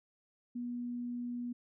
sine tone, 242.4 Hz, B3, 32 cents flat, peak -36 dBFS, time 0.55-1.53 s, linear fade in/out 10 ms, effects none

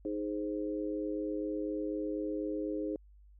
sine chord, Ab major, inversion second, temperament equal, 311.1 / 415.3 / 523.3 Hz, Eb4 / Ab4 / C5, 0 / 0 / 0 cents, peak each -35 / -38 / -40 dBFS, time 0.05-2.96 s, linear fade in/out 2 ms, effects added 50 Hz sine -55 dBFS peak until 3.39 s

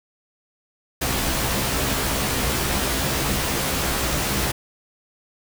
pink noise with comb filter, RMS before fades -23 dBFS, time 1.01-4.52 s, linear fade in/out 10 ms, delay 15 ms, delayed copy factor +0.9, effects none

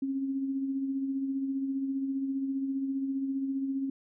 sine tone with tremolo, 270.7 Hz, C#4, 41 cents flat, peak -27 dBFS, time 0.02-3.9 s, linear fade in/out 5 ms, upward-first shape sine, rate 15 Hz, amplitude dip 40%, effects none

